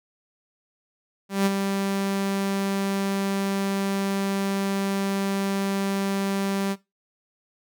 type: tone with ADSR envelope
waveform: sawtooth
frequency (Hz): 196.4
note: G3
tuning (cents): +4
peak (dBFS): -14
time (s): 1.29-6.76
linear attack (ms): 170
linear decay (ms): 26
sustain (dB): -6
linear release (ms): 45
effects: noise-tail reverb RT60 0.2 s tail -17 dB re dry